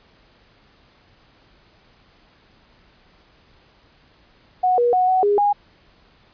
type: tone with pitch steps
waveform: sine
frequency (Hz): 735 / 481.3 / 735 / 747 / 409.8 / 819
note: F#5 / B4 / F#5 / F#5 / G#4 / G#5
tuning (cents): -12 / -45 / -12 / +16 / -23 / -24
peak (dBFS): -14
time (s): 4.63-5.53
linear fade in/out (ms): 10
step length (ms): 150
effects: pink hiss -55 dBFS RMS until 6.33 s + resampled to 11025 Hz